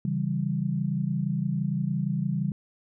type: chord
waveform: sine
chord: C# diminished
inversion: none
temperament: equal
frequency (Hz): 138.59 / 164.81 / 196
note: C#3 / E3 / G3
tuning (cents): 0 / 0 / 0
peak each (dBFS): -29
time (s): 0.05-2.52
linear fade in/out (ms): 2
effects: none